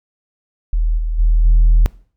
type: tone with level steps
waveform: sine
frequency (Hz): 40.04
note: E1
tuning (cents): -50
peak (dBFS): -12 / -16 / -8 / -5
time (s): 0.73-1.86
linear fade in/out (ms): 0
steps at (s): 0.97 / 1.18 / 1.44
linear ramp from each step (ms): 20
effects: noise-tail reverb RT60 0.5 s tail -24 dB re dry + tanh soft clip ceiling -5 dBFS